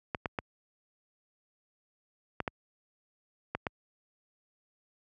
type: clicks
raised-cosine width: 0.5 ms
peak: -16 dBFS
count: 7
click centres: 0.148 / 0.258 / 0.388 / 2.403 / 2.478 / 3.55 / 3.668 s
effects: high-pass 60 Hz 12 dB/octave